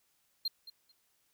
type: tone with echo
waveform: triangle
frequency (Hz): 4186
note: C8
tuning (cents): 0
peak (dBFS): -29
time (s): 0.45-0.48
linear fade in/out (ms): 5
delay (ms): 220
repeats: 2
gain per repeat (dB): -15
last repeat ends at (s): 0.92
effects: white hiss -74 dBFS RMS until 1.33 s